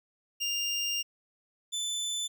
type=tone pair in turn; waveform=25% pulse; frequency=2800 / 3513 Hz; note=F7 / A7; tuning=+4 / -3 cents; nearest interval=major third; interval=393 cents; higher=second; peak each=-25 / -27 dBFS; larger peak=first; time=0.4-1.03 / 1.72-2.28 s; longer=first; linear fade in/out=20 ms; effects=none

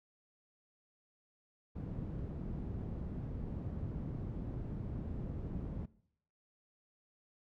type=low-pass noise; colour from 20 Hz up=white; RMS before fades=-41 dBFS; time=1.75-5.86 s; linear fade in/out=10 ms; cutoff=170 Hz; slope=12 dB/octave; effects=noise-tail reverb RT60 0.7 s tail -21 dB re dry

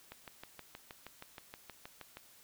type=click train; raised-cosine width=0.3 ms; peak=-30 dBFS; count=14; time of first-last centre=0.12-2.17 s; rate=6.34 Hz; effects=white hiss -61 dBFS RMS until 2.43 s

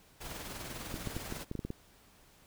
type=noise with tremolo; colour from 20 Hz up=pink; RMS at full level=-41 dBFS; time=0.2-1.45 s; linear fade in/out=20 ms; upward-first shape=triangle; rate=20 Hz; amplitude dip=50%
type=clicks; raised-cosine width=3 ms; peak=-24 dBFS; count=9; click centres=0.942 / 1.073 / 1.166 / 1.324 / 1.514 / 1.553 / 1.592 / 1.65 / 1.704 s
effects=pink hiss -62 dBFS RMS until 2.46 s

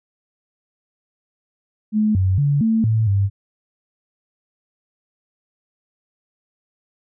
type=tone with pitch steps; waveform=sine; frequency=214 / 94.1 / 143.1 / 223.3 / 110.8 / 99.2 Hz; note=A3 / F#2 / D3 / A3 / A2 / G2; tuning=-48 / +30 / -45 / +26 / +13 / +21 cents; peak=-14 dBFS; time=1.92-3.3 s; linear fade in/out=50 ms; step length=230 ms; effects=none

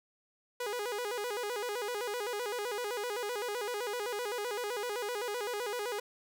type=tone with vibrato; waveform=sawtooth; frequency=450 Hz; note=A4; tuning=39 cents sharp; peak=-30 dBFS; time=0.6-6 s; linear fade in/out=5 ms; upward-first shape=square; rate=7.8 Hz; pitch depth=150 cents each way; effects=none

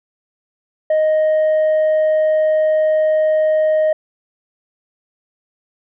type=tone; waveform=sine; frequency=622.3 Hz; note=D#5; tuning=in tune; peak=-9 dBFS; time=0.9-3.93 s; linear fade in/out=5 ms; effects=tanh soft clip ceiling -11 dBFS

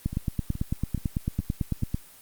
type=two click trains; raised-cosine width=5 ms; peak=-21 / -13 dBFS; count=5 / 18; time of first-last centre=0.13-1.825 / 0.06-1.945 s; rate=2.36 / 9.02 Hz; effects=white hiss -51 dBFS RMS until 2.21 s + Opus 24 kbps

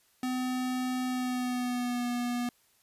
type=tone with pitch glide; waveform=square; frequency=253.8 to 242.8 Hz; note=B3 to B3; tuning=+47 to -29 cents; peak=-30 dBFS; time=0.23-2.49 s; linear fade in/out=2 ms; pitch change=-76 cents; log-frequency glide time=1.07-2.07 s; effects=white hiss -67 dBFS RMS until 2.82 s + resampled to 32000 Hz

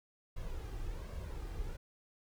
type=noise with flanger; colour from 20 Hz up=brown; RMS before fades=-41 dBFS; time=0.36-1.77 s; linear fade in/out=10 ms; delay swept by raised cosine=1.8 to 2.55 ms; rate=1.3 Hz; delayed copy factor=+0.55; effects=none

